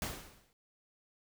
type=noise with exponential decay; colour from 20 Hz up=pink; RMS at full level=-35 dBFS; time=0.02-0.53 s; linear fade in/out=1 ms; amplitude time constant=110 ms; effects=none